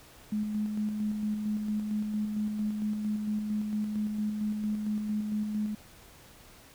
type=tone with tremolo; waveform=sine; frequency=211.7 Hz; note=G#3; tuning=33 cents sharp; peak=-27 dBFS; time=0.32-5.75 s; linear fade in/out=5 ms; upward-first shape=square; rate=4.4 Hz; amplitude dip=35%; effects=pink hiss -54 dBFS RMS until 6.74 s